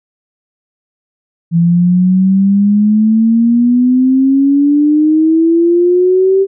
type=exponential sweep; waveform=sine; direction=up; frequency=166.8 to 392 Hz; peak=-6 dBFS; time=1.51-6.47 s; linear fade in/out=50 ms; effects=none